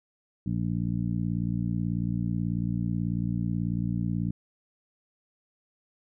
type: harmonic tone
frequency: 58.27 Hz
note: A#1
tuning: in tune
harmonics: 1 / 2 / 3 / 4 / 5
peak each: -38 / -30 / -29 / -35 / -37 dBFS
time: 0.46-4.31 s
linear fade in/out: 5 ms
effects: none